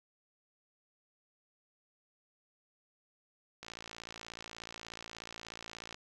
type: click train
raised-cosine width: 0.2 ms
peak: -27 dBFS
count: 132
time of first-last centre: 3.63-5.944 s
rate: 56.6 Hz
effects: none